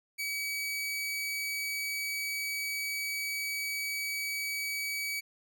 sawtooth tone, 2277 Hz, C#7, 46 cents sharp, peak -29 dBFS, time 0.18-5.21 s, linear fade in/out 20 ms, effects none

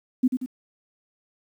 sine tone with echo, 254.6 Hz, C4, 47 cents flat, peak -15 dBFS, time 0.23-0.28 s, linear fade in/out 10 ms, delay 91 ms, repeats 2, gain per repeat -6 dB, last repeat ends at 0.462 s, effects 9-bit

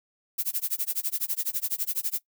violet noise with tremolo, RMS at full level -26 dBFS, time 0.38-2.2 s, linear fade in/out 10 ms, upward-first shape sine, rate 12 Hz, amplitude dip 100%, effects noise-tail reverb RT60 0.1 s tail -20 dB re dry

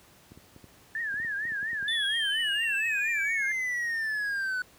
clicks, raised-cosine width 3 ms, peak -35 dBFS, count 12, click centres 0.319 / 0.375 / 0.563 / 0.642 / 1.141 / 1.2 / 1.248 / 1.453 / 1.52 / 1.629 / 1.731 / 1.827 s
sine tone with vibrato, 1730 Hz, A6, 30 cents flat, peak -29 dBFS, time 0.95-3.52 s, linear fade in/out 2 ms, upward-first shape triangle, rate 4.3 Hz, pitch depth 160 cents each way
triangle exponential sweep, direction down, 3520 to 1480 Hz, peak -26 dBFS, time 1.88-4.62 s, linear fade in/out 2 ms
effects pink hiss -57 dBFS RMS until 4.78 s + high-pass 60 Hz 12 dB/octave

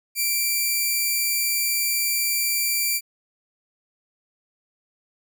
5% pulse tone, 2348 Hz, D7, 1 cent flat, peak -11 dBFS, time 0.15-3.01 s, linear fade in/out 50 ms, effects none

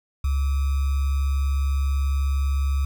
sine tone with sample-and-hold, 69 Hz, C#2, 7 cents flat, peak -19 dBFS, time 0.24-2.85 s, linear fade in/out 5 ms, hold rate 1225 Hz, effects none

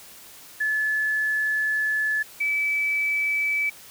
sine tone pair in turn, 1725 / 2303 Hz, A6 / D7, -35 / -34 cents, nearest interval perfect fourth, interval 501 cents, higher second, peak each -21 dBFS, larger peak neither, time 0.6-2.23 / 2.4-3.7 s, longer first, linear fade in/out 10 ms, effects white hiss -46 dBFS RMS until 3.9 s

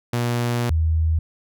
sawtooth / sine tone pair in turn, 120 / 80.09 Hz, B2 / E2, -49 / -49 cents, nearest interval perfect fifth, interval 700 cents, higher first, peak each -16 dBFS, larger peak neither, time 0.13-0.7 / 0.7-1.19 s, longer first, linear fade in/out 5 ms, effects none

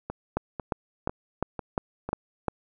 two click trains, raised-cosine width 1 ms, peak -11 / -18 dBFS, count 7 / 5, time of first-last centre 0.37-2.483 / 0.1-2.09 s, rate 2.84 / 2.01 Hz, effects none

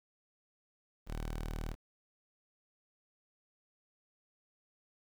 sawtooth tone, 38.89 Hz, D#1, in tune, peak -33 dBFS, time 1.06-1.76 s, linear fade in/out 50 ms, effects 10-bit

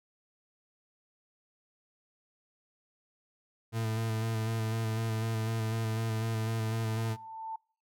40% pulse tone with vibrato, 111.7 Hz, A2, 27 cents sharp, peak -29 dBFS, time 3.72-7.17 s, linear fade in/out 50 ms, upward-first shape square, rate 4 Hz, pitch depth 21 cents each way
sine tone with exponential growth, 890 Hz, A5, 20 cents sharp, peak -34 dBFS, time 6.27-7.56 s, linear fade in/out 5 ms, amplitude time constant 280 ms
effects noise-tail reverb RT60 0.5 s tail -26 dB re dry

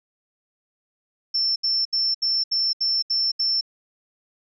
sine tone bursts, 5370 Hz, E8, 31 cents sharp, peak -19 dBFS, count 8, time 1.34-3.611 s, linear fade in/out 10 ms, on 220 ms, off 73 ms, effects none

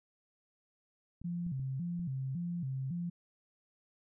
clicks, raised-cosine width 5 ms, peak -36 dBFS, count 4, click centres 1.216 / 1.466 / 1.596 / 1.995 s
sine tone with vibrato, 151.8 Hz, D#3, 42 cents flat, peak -34 dBFS, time 1.24-3.1 s, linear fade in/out 10 ms, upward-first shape square, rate 1.8 Hz, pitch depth 230 cents each way
effects none

